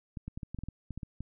clicks, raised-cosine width 5 ms, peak -26 dBFS, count 12, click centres 0.172 / 0.28 / 0.375 / 0.432 / 0.546 / 0.588 / 0.636 / 0.686 / 0.907 / 0.976 / 1.032 / 1.206 s, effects none

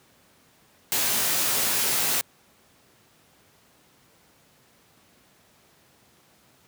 white noise with comb filter, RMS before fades -24 dBFS, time 0.92-2.21 s, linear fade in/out 0 ms, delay 16 ms, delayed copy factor +0.65, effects pink hiss -59 dBFS RMS until 6.67 s + high-pass 100 Hz 12 dB/octave

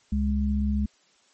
sine tone pair together, 69.3 / 207.7 Hz, C#2 / G#3, 0 / 0 cents, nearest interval octave + perfect fifth, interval 1900 cents, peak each -24 / -25 dBFS, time 0.12-0.86 s, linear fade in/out 5 ms, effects white hiss -62 dBFS RMS until 1.33 s + MP3 32 kbps

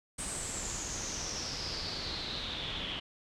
pink noise with low-pass filter sweep, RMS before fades -38 dBFS, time 0.18-3 s, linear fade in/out 10 ms, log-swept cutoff 8700 to 3100 Hz, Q 7.6, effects none

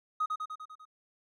triangle tone with echo, 1254 Hz, D#6, 13 cents sharp, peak -23 dBFS, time 0.2-0.26 s, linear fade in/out 10 ms, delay 99 ms, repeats 6, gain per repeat -4 dB, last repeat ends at 0.854 s, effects tanh soft clip ceiling -24 dBFS + resampled to 24000 Hz

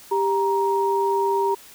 sine tone pair together, 395.2 / 939.3 Hz, G4 / A#5, +14 / +13 cents, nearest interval octave + minor third, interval 1499 cents, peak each -21 dBFS, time 0.11-1.55 s, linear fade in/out 10 ms, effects white hiss -46 dBFS RMS until 1.74 s

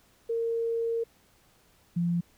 sine tone pair in turn, 460 / 172.31 Hz, A#4 / F3, -23 / -23 cents, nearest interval octave + perfect fourth, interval 1700 cents, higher first, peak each -26 / -24 dBFS, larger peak second, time 0.29-1.04 / 1.96-2.21 s, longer first, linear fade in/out 10 ms, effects pink hiss -63 dBFS RMS until 2.37 s

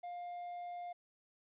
triangle tone, 705 Hz, F5, 16 cents sharp, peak -40 dBFS, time 0.03-0.93 s, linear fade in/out 10 ms, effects resampled to 8000 Hz + 13-bit

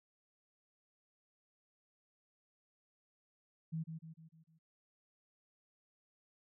sine tone with echo, 161.2 Hz, E3, 38 cents flat, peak -36 dBFS, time 3.72-3.84 s, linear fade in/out 20 ms, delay 150 ms, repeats 5, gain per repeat -6 dB, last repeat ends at 4.59 s, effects none

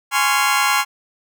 25% pulse chord, Db major seventh, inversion second, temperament just, 831.5 / 1039.4 / 1108.7 / 1385.9 Hz, Ab5 / C6 / Db6 / F6, +2 / -12 / 0 / -14 cents, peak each -17 dBFS, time 0.11-0.85 s, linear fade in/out 50 ms, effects none

